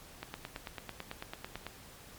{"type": "click train", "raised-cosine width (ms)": 0.3, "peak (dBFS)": -23, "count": 14, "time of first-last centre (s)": [0.23, 1.666], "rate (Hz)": 9.05, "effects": ["pink hiss -53 dBFS RMS until 2.18 s", "MP3 96 kbps"]}